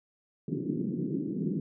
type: band-pass noise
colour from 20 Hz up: pink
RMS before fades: -32 dBFS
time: 0.48-1.6 s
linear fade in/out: 2 ms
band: 150 to 370 Hz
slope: 48 dB/octave
effects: none